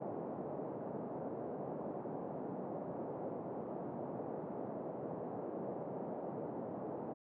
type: band-pass noise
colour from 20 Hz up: white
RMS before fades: -43 dBFS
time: 0-7.14 s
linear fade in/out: 20 ms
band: 140 to 690 Hz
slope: 24 dB/octave
effects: none